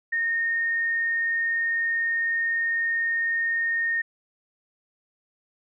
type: tone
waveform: sine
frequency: 1841 Hz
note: A#6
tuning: 22 cents flat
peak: -22 dBFS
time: 0.12-4.02 s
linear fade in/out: 10 ms
effects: none